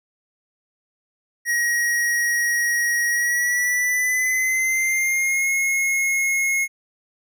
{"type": "tone with pitch glide", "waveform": "square", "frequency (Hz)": [1895, 2164], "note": ["A#6", "C#7"], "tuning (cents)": [28, -42], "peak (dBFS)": -19, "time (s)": [1.45, 6.68], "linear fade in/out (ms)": 50, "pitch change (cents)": 230, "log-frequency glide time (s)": [3.09, 5.49], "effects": []}